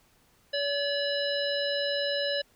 harmonic tone with a mistuned harmonic, 570 Hz, C#5, 48 cents sharp, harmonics 1 / 3 / 5 / 7 / 9, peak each -29 / -34 / -35 / -34 / -38 dBFS, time 0.53-2.42 s, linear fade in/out 10 ms, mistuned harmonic 5, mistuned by +49 cents, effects pink hiss -64 dBFS RMS until 2.55 s

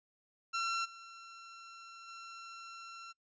sawtooth tone with level steps, 1357 Hz, E6, 50 cents sharp, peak -29 / -46 / -43 dBFS, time 0.53-3.13 s, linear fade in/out 20 ms, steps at 0.84 / 2.07 s, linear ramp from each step 20 ms, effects noise-tail reverb RT60 0.1 s tail -22 dB re dry + resampled to 16000 Hz

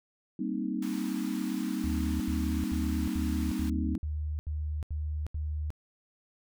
sine chord, C minor seventh, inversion second, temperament equal with one note detuned, 196 / 233.1 / 263.4 / 311.1 Hz, G3 / Bb3 / C4 / Eb4, 0 / 0 / +12 / 0 cents, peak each -35 dBFS, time 0.39-3.98 s, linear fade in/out 5 ms
pink high-pass noise, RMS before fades -47 dBFS, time 0.82-3.7 s, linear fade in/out 5 ms, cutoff 790 Hz, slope 48 dB/octave
sine tone bursts, 75.9 Hz, D#2, 42 cents flat, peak -30 dBFS, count 9, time 1.84-5.704 s, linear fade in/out 0 ms, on 360 ms, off 78 ms
effects none

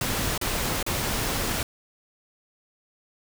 pink noise with dropouts, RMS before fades -27 dBFS, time 0.01-1.63 s, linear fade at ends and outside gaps 2 ms, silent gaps 0.378-0.413 / 0.828-0.864 s, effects none

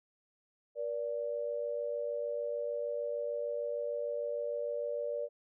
sine tone pair together, 476.4 / 583 Hz, A#4 / D5, +38 / -13 cents, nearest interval minor third, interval 349 cents, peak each -37 / -35 dBFS, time 0.75-5.29 s, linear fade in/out 50 ms, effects none

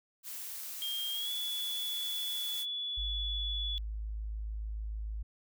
blue noise, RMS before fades -42 dBFS, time 0.23-2.66 s, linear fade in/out 50 ms
sine tone with pitch glide, 3215 to 3426 Hz, G7 to A7, +43 to -47 cents, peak -34 dBFS, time 0.82-3.78 s, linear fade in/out 0 ms, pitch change +110 cents, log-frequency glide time 1.13-1.32 s
sine tone, 53.4 Hz, G#1, 49 cents sharp, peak -35 dBFS, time 2.97-5.23 s, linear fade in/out 10 ms
effects none

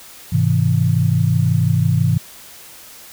sine chord, Ab augmented, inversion none, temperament just, 103.83 / 129.78 / 162.23 Hz, Ab2 / C3 / E3, 0 / -14 / -27 cents, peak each -17 dBFS, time 0.32-2.18 s, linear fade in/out 10 ms, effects white hiss -40 dBFS RMS until 3.12 s

